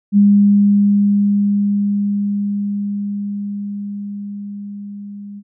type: tone with level ramp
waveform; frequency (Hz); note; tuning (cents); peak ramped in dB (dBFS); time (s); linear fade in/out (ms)
sine; 202.9; G#3; -40; -6 to -29; 0.12-5.43; 50
effects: none